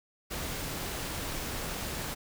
pink noise, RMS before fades -36 dBFS, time 0.3-2.15 s, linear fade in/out 20 ms, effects none

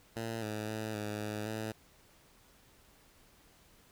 10% pulse tone with pitch steps, 113.8 / 107.1 / 109.2 / 105.4 / 106.1 / 109.7 Hz, A#2 / A2 / A2 / G#2 / G#2 / A2, -41 / -46 / -13 / +26 / +38 / -5 cents, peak -28 dBFS, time 0.16-1.72 s, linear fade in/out 5 ms, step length 260 ms, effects pink hiss -63 dBFS RMS until 3.91 s

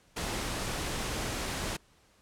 pink noise, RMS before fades -34 dBFS, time 0.16-1.77 s, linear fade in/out 10 ms, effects pink hiss -64 dBFS RMS until 2.21 s + low-pass 10000 Hz 12 dB/octave

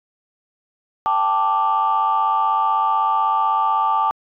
sine chord, G suspended second, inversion none, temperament equal, 784 / 880 / 1174.7 Hz, G5 / A5 / D6, 0 / 0 / 0 cents, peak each -22 / -18 / -18 dBFS, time 1.06-4.11 s, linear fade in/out 0 ms, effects tanh soft clip ceiling -9 dBFS

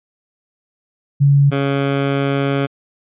sine / 15% pulse tone pair in turn, 141 / 138.98 Hz, C#3 / C#3, +30 / +5 cents, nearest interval unison, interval 25 cents, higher first, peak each -8 / -9 dBFS, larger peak first, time 1.2-1.51 / 1.51-2.67 s, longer second, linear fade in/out 20 ms, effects resampled to 8000 Hz

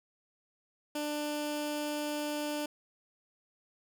15% pulse tone with notch filter, 296.8 Hz, D4, 18 cents sharp, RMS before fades -35 dBFS, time 0.95-2.66 s, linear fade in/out 5 ms, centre 1100 Hz, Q 1.9, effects none

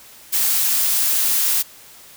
blue noise, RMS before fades -18 dBFS, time 0.32-1.63 s, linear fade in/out 20 ms, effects white hiss -44 dBFS RMS until 2.16 s

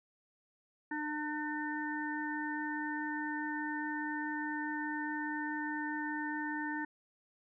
harmonic tone, 300.8 Hz, D4, 42 cents sharp, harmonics 1 / 3 / 5 / 6, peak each -38 / -41 / -44 / -40 dBFS, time 0.91-6.85 s, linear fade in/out 5 ms, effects none

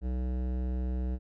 sine tone with hard clipping, 62.8 Hz, B1, 30 cents sharp, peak -31 dBFS, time 0.01-1.19 s, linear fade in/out 50 ms, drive 15 dB, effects none

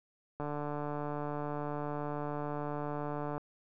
click train, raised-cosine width 1 ms, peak -24 dBFS, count 439, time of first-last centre 0.4-3.38 s, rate 147 Hz, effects none

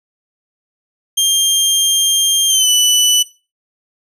20% pulse tone with pitch glide, 3194 to 2980 Hz, G7 to F#7, +32 to +12 cents, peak -4 dBFS, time 1.17-3.23 s, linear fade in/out 10 ms, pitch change -120 cents, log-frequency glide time 2.48-2.69 s, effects noise-tail reverb RT60 0.3 s tail -18 dB re dry

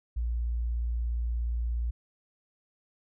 sine tone, 58.5 Hz, A#1, 7 cents sharp, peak -27 dBFS, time 0.16-1.91 s, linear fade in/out 10 ms, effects none

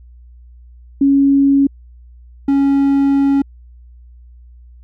sine / triangle tone pair in turn, 277.2 / 277.2 Hz, C#4 / C#4, 0 / 0 cents, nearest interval unison, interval 0 cents, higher neither, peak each -8 dBFS, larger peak neither, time 1.01-1.67 / 2.48-3.42 s, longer second, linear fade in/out 5 ms, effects added 60 Hz sine -38 dBFS peak until 4.83 s

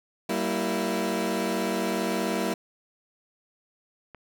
20% pulse chord, E diminished, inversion first, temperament equal with one note detuned, 192.63 / 233.1 / 329.6 Hz, G3 / Bb3 / E4, -30 / 0 / 0 cents, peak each -25 dBFS, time 0.29-2.54 s, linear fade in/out 5 ms
click, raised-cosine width 0.5 ms, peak -29 dBFS, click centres 4.147 s
effects none

